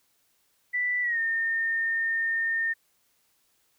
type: tone with pitch glide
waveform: sine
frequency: 1975.5 to 1822 Hz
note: B6 to A#6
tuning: 0 to -40 cents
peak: -24 dBFS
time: 0.73-2.74 s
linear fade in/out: 20 ms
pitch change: -140 cents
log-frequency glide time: 1.02-1.19 s
effects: white hiss -69 dBFS RMS until 3.78 s